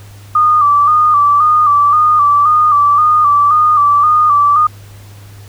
sine tone with vibrato, 1193 Hz, D6, 27 cents sharp, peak -6 dBFS, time 0.35-4.67 s, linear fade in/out 5 ms, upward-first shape square, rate 1.9 Hz, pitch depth 47 cents each way, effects added 101 Hz sine -33 dBFS peak until 5.48 s + pink hiss -42 dBFS RMS until 5.48 s

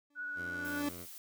40% pulse tone with exponential growth, 289.5 Hz, D4, 25 cents flat, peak -30 dBFS, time 0.1-0.89 s, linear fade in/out 5 ms, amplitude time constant 170 ms
sine tone with vibrato, 1469 Hz, F#6, 13 cents flat, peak -37 dBFS, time 0.15-0.83 s, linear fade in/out 50 ms, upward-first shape triangle, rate 16 Hz, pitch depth 20 cents each way
10% pulse tone, 87.31 Hz, F2, in tune, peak -38 dBFS, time 0.35-1.07 s, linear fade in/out 50 ms
blue noise, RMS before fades -49 dBFS, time 0.65-1.18 s, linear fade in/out 0 ms
effects none

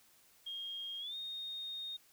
sine tone with pitch glide, 3240 to 3700 Hz, G#7 to A#7, -43 to -14 cents, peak -40 dBFS, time 0.46-1.97 s, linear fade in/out 10 ms, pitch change +229 cents, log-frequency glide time 0.99-1.16 s, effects white hiss -66 dBFS RMS until 2.12 s

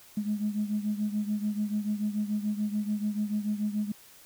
sine beating tone pair, 207.9 / 214.8 Hz, G#3 / A3, +2 / -41 cents, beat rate 6.9 Hz, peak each -28 / -32 dBFS, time 0.17-3.92 s, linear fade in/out 5 ms, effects tanh soft clip ceiling -20 dBFS + white hiss -54 dBFS RMS until 4.25 s

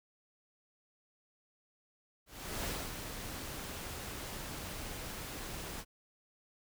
pink noise with ADSR envelope, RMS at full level -37 dBFS, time 2.26-5.85 s, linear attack 400 ms, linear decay 250 ms, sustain -6 dB, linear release 55 ms, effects none

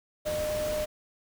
sine tone in noise, 608 Hz, D#5, 40 cents flat, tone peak -28 dBFS, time 0.25-0.86 s, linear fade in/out 20 ms, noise pink, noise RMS -37 dBFS, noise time 0.25-0.86 s, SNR +6 dB, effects none

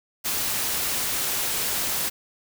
white noise, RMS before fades -26 dBFS, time 0.24-2.1 s, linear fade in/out 20 ms, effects none

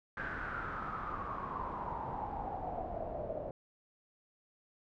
pink noise with low-pass filter sweep, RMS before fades -40 dBFS, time 0.17-3.51 s, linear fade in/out 2 ms, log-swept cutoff 1600 to 590 Hz, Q 7.2, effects none

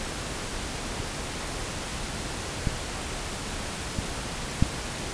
clicks, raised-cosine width 5 ms, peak -18 / -12 / -16 / -6 dBFS, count 4, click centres 1.002 / 2.672 / 3.988 / 4.625 s, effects pink hiss -33 dBFS RMS until 5.13 s + resampled to 22050 Hz

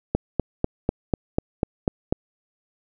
click train, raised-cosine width 2 ms, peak -6 dBFS, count 9, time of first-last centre 0.15-2.125 s, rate 4.05 Hz, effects none

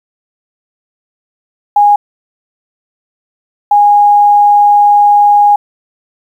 sine tone pair in turn, 823 / 823 Hz, G#5 / G#5, -16 / -16 cents, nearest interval unison, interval 0 cents, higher neither, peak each -3 dBFS, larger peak neither, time 1.76-1.96 / 3.71-5.56 s, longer second, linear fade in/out 5 ms, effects 7-bit

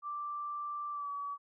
sine tone with pitch glide, 1174.7 to 1140.6 Hz, D6 to C#6, 0 to +49 cents, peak -36 dBFS, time 0.02-1.38 s, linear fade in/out 50 ms, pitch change -51 cents, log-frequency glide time 0.91-1.1 s, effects none

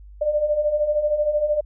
sine beating tone pair, 587.3 / 600.3 Hz, D5 / D5, 0 / +38 cents, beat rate 13 Hz, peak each -25 / -19 dBFS, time 0.21-1.61 s, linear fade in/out 10 ms, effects added 50 Hz sine -40 dBFS peak until 1.65 s

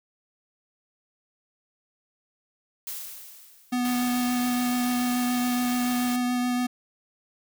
blue noise with exponential decay, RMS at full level -33 dBFS, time 2.87-4.21 s, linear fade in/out 2 ms, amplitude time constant 290 ms
square tone with vibrato, 246.9 Hz, B3, in tune, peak -24 dBFS, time 3.72-6.67 s, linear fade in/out 10 ms, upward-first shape triangle, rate 7 Hz, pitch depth 13 cents each way
white noise, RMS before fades -36 dBFS, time 3.85-6.16 s, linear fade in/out 0 ms
effects none

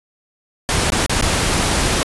pink noise with dropouts, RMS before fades -17 dBFS, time 0.69-2.03 s, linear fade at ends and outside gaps 0 ms, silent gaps 0.902-0.922 / 1.062-1.096 / 1.211-1.224 s, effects resampled to 24000 Hz

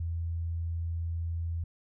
sine tone, 83.6 Hz, E2, 25 cents sharp, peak -30 dBFS, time 0-1.64 s, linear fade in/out 5 ms, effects none

